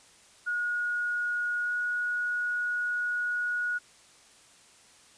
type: tone with pitch glide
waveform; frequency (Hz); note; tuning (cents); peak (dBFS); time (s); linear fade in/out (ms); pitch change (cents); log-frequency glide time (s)
sine; 1445 to 1454.2; F#6 to F#6; -41 to -30; -27; 0.46-3.79; 20; +11; 1.63-1.71
effects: white hiss -57 dBFS RMS until 5.17 s + resampled to 22050 Hz